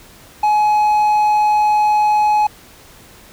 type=tone; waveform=triangle; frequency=844 Hz; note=G#5; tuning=28 cents sharp; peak=-9 dBFS; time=0.43-2.47 s; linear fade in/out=5 ms; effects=pink hiss -43 dBFS RMS until 3.32 s